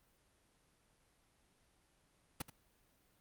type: noise with echo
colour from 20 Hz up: pink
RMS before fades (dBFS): -40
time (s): 2.4-2.42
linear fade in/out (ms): 5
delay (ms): 80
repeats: 1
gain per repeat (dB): -13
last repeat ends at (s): 2.5
effects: pink hiss -73 dBFS RMS until 3.2 s + Opus 32 kbps